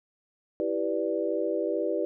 sine chord, E minor seventh, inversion none, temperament equal, 329.6 / 392 / 493.9 / 587.3 Hz, E4 / G4 / B4 / D5, 0 / 0 / 0 / 0 cents, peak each -31 dBFS, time 0.6-2.05 s, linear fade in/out 0 ms, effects none

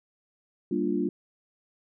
sine chord, G minor seventh, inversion none, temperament equal, 196 / 233.1 / 293.7 / 349.2 Hz, G3 / Bb3 / D4 / F4, 0 / 0 / 0 / 0 cents, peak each -31 / -31 / -29 / -29 dBFS, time 0.71-1.09 s, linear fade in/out 5 ms, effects none

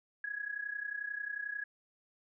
sine tone with amplitude modulation, 1671 Hz, G#6, 10 cents sharp, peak -33 dBFS, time 0.24-1.64 s, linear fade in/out 2 ms, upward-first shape sine, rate 31.2 Hz, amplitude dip 80%, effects none

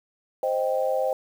sine chord, C minor, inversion none, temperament equal, 523.3 / 622.3 / 784 Hz, C5 / Eb5 / G5, 0 / 0 / 0 cents, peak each -24 / -27 / -29 dBFS, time 0.43-1.13 s, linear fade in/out 2 ms, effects 8-bit

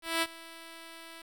5% pulse tone with ADSR envelope, 329.6 Hz, E4, in tune, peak -14 dBFS, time 0.02-1.22 s, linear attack 200 ms, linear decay 44 ms, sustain -20 dB, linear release 5 ms, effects 9-bit

